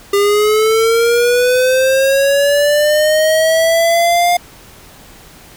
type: linear sweep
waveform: square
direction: up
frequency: 399.7 to 708 Hz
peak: -10 dBFS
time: 0.13-4.37 s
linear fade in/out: 5 ms
effects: pink hiss -40 dBFS RMS until 5.56 s